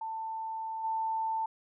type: tone with level steps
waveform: sine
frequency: 890 Hz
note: A5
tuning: 20 cents sharp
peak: -34 / -29 dBFS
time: 0.01-1.46 s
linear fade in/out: 5 ms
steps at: 0.83 s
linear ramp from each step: 20 ms
effects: none